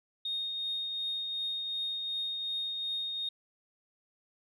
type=tone with tremolo; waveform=sine; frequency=3704 Hz; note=A#7; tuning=12 cents flat; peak=-30 dBFS; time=0.25-3.29 s; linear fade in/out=5 ms; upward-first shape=triangle; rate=2.7 Hz; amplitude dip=35%; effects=tanh soft clip ceiling -26 dBFS